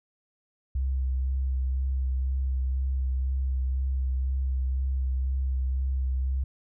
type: tone with vibrato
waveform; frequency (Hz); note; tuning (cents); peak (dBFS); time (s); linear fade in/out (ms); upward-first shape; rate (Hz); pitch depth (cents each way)
sine; 65.41; C2; 0; -24; 0.75-6.44; 5; sine; 2; 20
effects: none